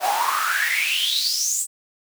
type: noise with high-pass filter sweep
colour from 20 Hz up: pink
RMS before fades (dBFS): -22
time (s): 0-1.67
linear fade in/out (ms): 50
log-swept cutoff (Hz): 680 to 8300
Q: 9.8
effects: none